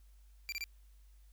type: tone bursts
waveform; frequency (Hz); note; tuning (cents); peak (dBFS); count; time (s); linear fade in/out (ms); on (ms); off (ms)
25% pulse; 2358; D7; +6; -33; 3; 0.49-0.64; 0; 32; 27
effects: added 50 Hz sine -57 dBFS peak until 1.32 s + white hiss -74 dBFS RMS until 1.32 s